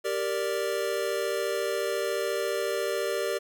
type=chord; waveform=square; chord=G minor; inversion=none; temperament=equal; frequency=392 / 466.2 / 587.3 Hz; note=G4 / Bb4 / D5; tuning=0 / 0 / 0 cents; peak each=-32 dBFS; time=0.04-3.39 s; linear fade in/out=20 ms; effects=none